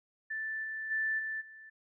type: tone with level steps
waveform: sine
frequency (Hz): 1762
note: A6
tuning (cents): +2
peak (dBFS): -34 / -36 / -29 / -34 / -49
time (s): 0.3-1.7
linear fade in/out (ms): 10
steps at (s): 0.63 / 0.9 / 1.18 / 1.4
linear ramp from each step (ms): 20
effects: none